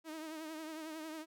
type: tone with vibrato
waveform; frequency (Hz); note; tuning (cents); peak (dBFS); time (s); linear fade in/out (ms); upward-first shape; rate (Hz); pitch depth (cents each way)
sawtooth; 315.2; D#4; +23; -39; 0.04-1.26; 50; triangle; 11; 65
effects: none